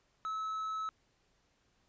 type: tone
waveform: triangle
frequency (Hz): 1297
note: E6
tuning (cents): -28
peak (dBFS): -33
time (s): 0.25-0.89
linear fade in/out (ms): 0
effects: pink hiss -73 dBFS RMS until 1.88 s + resampled to 16000 Hz

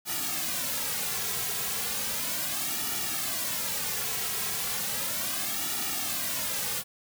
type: noise with flanger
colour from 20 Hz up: white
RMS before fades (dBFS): -31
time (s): 0.05-6.84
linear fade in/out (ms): 50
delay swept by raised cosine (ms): 1.9 to 3.4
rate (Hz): 0.35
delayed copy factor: -0.85
effects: none

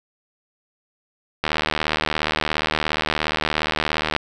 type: click train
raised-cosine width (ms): 0.3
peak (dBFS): -4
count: 211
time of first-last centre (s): 1.44-4.164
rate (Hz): 77.1
effects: none

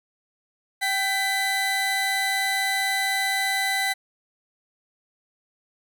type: tone pair together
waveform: 30% pulse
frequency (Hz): 776.5 / 1999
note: G5 / B6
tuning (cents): -17 / +20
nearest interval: octave + major third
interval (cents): 1637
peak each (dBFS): -24 / -21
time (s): 0.81-3.94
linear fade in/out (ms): 20
effects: none

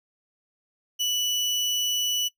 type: tone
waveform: 30% pulse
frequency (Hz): 2960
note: F#7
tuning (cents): 0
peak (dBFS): -20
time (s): 0.99-2.29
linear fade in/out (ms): 20
effects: noise-tail reverb RT60 0.1 s tail -20 dB re dry

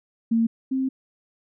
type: tone pair in turn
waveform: sine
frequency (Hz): 228.2 / 263.8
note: A#3 / C4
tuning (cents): -37 / +14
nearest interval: minor third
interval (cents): 251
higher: second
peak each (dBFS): -17 / -21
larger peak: first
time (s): 0.31-0.47 / 0.71-0.89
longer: second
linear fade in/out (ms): 10
effects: none

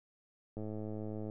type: click train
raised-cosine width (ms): 2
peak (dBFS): -29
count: 79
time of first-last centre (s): 0.57-1.299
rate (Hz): 107
effects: none

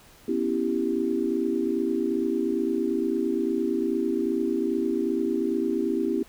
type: chord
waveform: sine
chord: C# half-diminished seventh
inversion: third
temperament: equal with one note detuned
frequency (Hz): 246.9 / 275.7 / 329.6 / 392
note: B3 / C#4 / E4 / G4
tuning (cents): 0 / -9 / 0 / 0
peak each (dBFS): -29 / -30 / -27 / -28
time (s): 0.28-6.23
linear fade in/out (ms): 5
effects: pink hiss -53 dBFS RMS until 6.28 s

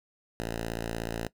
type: tone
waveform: 5% pulse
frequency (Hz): 56.6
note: A1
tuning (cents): +50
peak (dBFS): -21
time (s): 0.4-1.27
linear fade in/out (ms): 0
effects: noise-tail reverb RT60 0.1 s tail -19 dB re dry

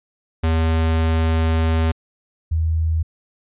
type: tone pair in turn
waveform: square / sine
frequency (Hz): 80.9 / 80.57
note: E2 / E2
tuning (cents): -32 / -39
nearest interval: unison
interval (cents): 7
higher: first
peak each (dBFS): -16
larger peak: neither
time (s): 0.43-1.92 / 2.51-3.03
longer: first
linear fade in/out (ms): 10
effects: resampled to 8000 Hz

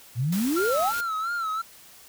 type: exponential sweep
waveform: sine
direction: up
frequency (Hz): 110 to 919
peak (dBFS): -22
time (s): 0.15-0.93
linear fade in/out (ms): 50
type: noise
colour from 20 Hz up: white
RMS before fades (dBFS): -35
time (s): 0.32-1.01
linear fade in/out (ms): 5
type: tone with vibrato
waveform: triangle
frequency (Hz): 1341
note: E6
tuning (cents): +29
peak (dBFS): -24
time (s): 0.56-1.62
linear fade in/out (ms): 10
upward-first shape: sine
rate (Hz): 2.9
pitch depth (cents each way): 94
effects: white hiss -50 dBFS RMS until 2.08 s

